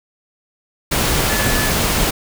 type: tone in noise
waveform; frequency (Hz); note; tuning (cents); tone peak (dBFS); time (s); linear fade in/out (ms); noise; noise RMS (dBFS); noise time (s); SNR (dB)
sine; 1727; A6; -33; -24; 1.29-1.7; 10; pink; -17; 0.91-2.11; -10
effects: none